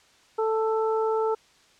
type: harmonic tone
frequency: 441.5 Hz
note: A4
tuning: 6 cents sharp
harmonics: 1 / 2 / 3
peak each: -23 / -29 / -33 dBFS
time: 0.38-1.35 s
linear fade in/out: 10 ms
effects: white hiss -58 dBFS RMS until 1.79 s + low-pass 6000 Hz 12 dB/octave

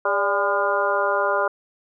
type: harmonic tone with a mistuned harmonic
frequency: 202.6 Hz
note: G#3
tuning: 43 cents flat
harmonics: 2 / 3 / 4 / 5 / 6 / 7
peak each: -27 / -23 / -29 / -25 / -27 / -25 dBFS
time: 0.05-1.48 s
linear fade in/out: 5 ms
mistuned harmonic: 3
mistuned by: -65 cents
effects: none

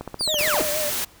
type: click train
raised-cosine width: 1 ms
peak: -17 dBFS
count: 10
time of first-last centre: 0.01-0.61 s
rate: 15 Hz
type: linear sweep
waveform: 35% pulse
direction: down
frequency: 4964 to 97.3 Hz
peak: -20 dBFS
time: 0.19-0.63 s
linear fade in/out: 20 ms
type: tone with vibrato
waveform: triangle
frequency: 606 Hz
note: D#5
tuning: 46 cents flat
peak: -24 dBFS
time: 0.27-0.91 s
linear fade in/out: 20 ms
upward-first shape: sine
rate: 6.3 Hz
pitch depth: 57 cents each way
type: noise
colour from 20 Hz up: white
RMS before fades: -26 dBFS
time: 0.38-1.05 s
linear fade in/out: 10 ms
effects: pink hiss -51 dBFS RMS until 1.2 s

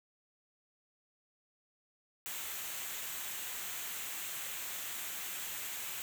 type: noise with comb filter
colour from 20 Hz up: white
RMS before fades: -41 dBFS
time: 2.26-6.02 s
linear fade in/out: 0 ms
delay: 0.2 ms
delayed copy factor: -0.5
effects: none

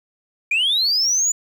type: linear sweep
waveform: sine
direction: up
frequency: 2349 to 7040 Hz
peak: -14 dBFS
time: 0.51-1.32 s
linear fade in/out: 5 ms
effects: tanh soft clip ceiling -13 dBFS + 8-bit

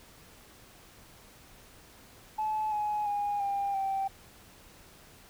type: tone with pitch steps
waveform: sine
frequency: 862 / 840.4 / 819.3 / 798.7 / 778.7 Hz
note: A5 / G#5 / G#5 / G5 / G5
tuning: -36 / +20 / -24 / +32 / -12 cents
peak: -27 dBFS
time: 2.38-4.08 s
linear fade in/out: 10 ms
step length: 340 ms
effects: tanh soft clip ceiling -24 dBFS + pink hiss -55 dBFS RMS until 5.29 s

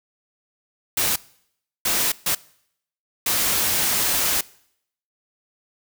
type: noise bursts at uneven times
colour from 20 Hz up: white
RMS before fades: -21 dBFS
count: 4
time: 0.97-1.16 / 1.85-2.12 / 2.26-2.35 / 3.26-4.41 s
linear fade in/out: 5 ms
effects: noise-tail reverb RT60 0.7 s tail -22 dB re dry

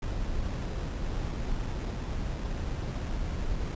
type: noise with sample-and-hold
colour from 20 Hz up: brown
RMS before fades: -32 dBFS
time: 0.02-3.75 s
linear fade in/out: 5 ms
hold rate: 4410 Hz
effects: resampled to 16000 Hz

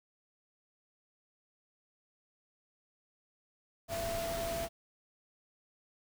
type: tone in noise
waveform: sine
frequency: 671 Hz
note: E5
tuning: 31 cents sharp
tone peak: -35 dBFS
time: 3.88-4.69 s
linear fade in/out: 50 ms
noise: pink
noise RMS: -40 dBFS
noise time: 3.88-4.69 s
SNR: +2 dB
effects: none

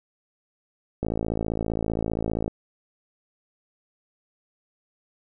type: click train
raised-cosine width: 2 ms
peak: -13 dBFS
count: 81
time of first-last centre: 1.03-2.479 s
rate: 55.2 Hz
effects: none

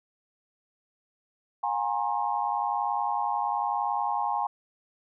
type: tone cluster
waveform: sine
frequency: 721 / 822 / 933 / 1071 Hz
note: F#5 / G#5 / A#5 / C6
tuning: -45 / -18 / +1 / +40 cents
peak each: -34 / -28 / -32 / -32 dBFS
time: 1.63-4.47 s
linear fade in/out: 5 ms
effects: none

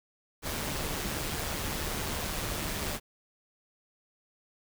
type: noise with amplitude modulation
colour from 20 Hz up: pink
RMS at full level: -32 dBFS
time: 0.42-3 s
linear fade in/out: 50 ms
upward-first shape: sine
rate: 150 Hz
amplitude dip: 40%
effects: none

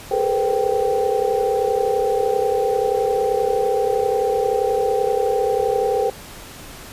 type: tone cluster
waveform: sine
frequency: 412.3 / 444.7 / 482.4 / 513 / 782 Hz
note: G#4 / A4 / B4 / C5 / G5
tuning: -13 / +18 / -41 / -34 / -4 cents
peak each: -23 dBFS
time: 0.11-6.1 s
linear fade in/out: 5 ms
effects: pink hiss -38 dBFS RMS until 6.92 s + resampled to 32000 Hz

